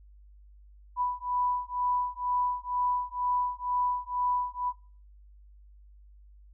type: beating tone pair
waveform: sine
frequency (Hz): 987.8 / 989.9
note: B5 / B5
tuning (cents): 0 / +4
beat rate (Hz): 2.1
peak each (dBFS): -30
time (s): 0.96-4.73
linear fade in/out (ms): 50
effects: noise-tail reverb RT60 0.4 s tail -20 dB re dry + added 50 Hz sine -51 dBFS peak until 6.53 s